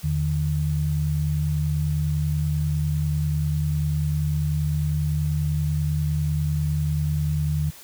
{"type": "tone pair together", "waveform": "sine", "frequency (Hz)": [80.7, 150.85], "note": ["E2", "D3"], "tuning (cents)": [-36, 47], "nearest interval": "major seventh", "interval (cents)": 1083, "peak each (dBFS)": [-25, -22], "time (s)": [0.03, 7.71], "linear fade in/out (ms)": 20, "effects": ["white hiss -45 dBFS RMS until 7.83 s"]}